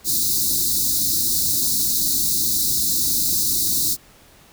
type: band-stop noise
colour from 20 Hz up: white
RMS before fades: -20 dBFS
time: 0.04-3.97 s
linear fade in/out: 50 ms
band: 360 to 3800 Hz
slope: 96 dB/octave
effects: pink hiss -50 dBFS RMS until 4.52 s